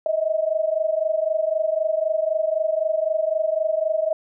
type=tone pair together; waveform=sine; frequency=622.3 / 646.2 Hz; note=D#5 / E5; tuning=0 / -35 cents; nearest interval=minor second; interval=65 cents; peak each=-22 dBFS; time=0.06-4.13 s; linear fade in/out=2 ms; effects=none

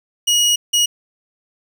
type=tone bursts at uneven times; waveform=25% pulse; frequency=2899 Hz; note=F#7; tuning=36 cents flat; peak=-9 dBFS; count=2; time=0.27-0.56 / 0.73-0.86 s; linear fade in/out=10 ms; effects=none

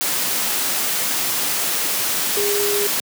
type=tone in noise; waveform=sine; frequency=408.8 Hz; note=G#4; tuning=27 cents flat; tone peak=-20 dBFS; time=2.37-2.87 s; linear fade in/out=0 ms; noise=white; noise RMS=-21 dBFS; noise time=0.01-3 s; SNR=-2 dB; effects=high-pass 150 Hz 12 dB/octave

